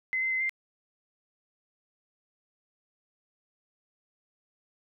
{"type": "tone with pitch steps", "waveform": "sine", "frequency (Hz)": [2050, 2071, 2052, 2094], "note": ["C7", "C7", "C7", "C7"], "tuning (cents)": [-36, -18, -34, 1], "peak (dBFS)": -26, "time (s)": [0.13, 0.494], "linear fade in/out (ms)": 0, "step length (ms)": 91, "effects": []}